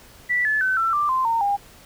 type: tone with pitch steps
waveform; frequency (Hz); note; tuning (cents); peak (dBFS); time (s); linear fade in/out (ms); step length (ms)
sine; 1963 / 1728.7 / 1522.4 / 1340.8 / 1180.8 / 1039.9 / 915.8 / 806.5; B6 / A6 / F#6 / E6 / D6 / C6 / A#5 / G5; -11 / -31 / +49 / +29 / +9 / -11 / -31 / +49; -18; 0.29-1.57; 20; 160
effects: pink hiss -48 dBFS RMS until 1.85 s